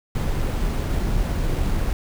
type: noise with sample-and-hold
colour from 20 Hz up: brown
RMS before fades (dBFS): -22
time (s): 0.15-1.93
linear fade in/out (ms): 2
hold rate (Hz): 11025
effects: none